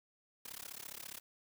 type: noise with amplitude modulation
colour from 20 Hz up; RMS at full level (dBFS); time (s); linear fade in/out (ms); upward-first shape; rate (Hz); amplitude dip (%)
white; -44; 0.45-1.2; 5; sine; 34.7; 100
effects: none